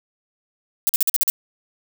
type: noise bursts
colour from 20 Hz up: violet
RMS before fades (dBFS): -17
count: 7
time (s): 0.87-1.3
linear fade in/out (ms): 0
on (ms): 22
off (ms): 46
effects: none